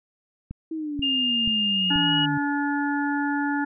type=click train; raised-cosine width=5 ms; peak=-21 dBFS; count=4; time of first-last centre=0.51-1.959 s; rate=2.07 Hz
type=exponential sweep; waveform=sine; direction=down; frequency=325.7 to 144 Hz; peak=-27 dBFS; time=0.71-2.38 s; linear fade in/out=5 ms
type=tone with pitch glide; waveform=sine; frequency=2817 to 2901 Hz; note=F7 to F#7; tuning=+14 to -35 cents; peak=-21 dBFS; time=1.02-2.26 s; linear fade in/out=10 ms; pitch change=+51 cents; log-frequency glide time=1.7-2.14 s
type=harmonic tone; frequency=287.2 Hz; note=D4; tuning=39 cents flat; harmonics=1 / 3 / 5 / 6; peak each=-24 / -29 / -31 / -32 dBFS; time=1.9-3.65 s; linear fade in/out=10 ms
effects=none